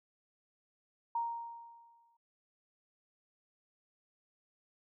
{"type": "tone with exponential decay", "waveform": "sine", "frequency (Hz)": 932.3, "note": "A#5", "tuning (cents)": 0, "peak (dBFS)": -30, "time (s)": [1.15, 2.17], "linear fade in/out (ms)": 5, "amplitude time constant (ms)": 220, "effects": ["noise-tail reverb RT60 0.3 s tail -25 dB re dry"]}